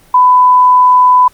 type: tone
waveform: sine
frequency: 1000 Hz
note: B5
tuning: 21 cents sharp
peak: -3 dBFS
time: 0.14-1.28 s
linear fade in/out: 5 ms
effects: pink hiss -45 dBFS RMS until 1.33 s + Opus 24 kbps